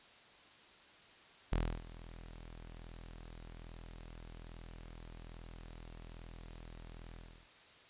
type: tone with ADSR envelope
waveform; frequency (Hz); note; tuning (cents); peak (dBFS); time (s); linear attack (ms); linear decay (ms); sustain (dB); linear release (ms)
sawtooth; 41.2; E1; 0; -26; 1.52-7.49; 4; 290; -19; 330
effects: white hiss -60 dBFS RMS until 7.89 s + resampled to 8000 Hz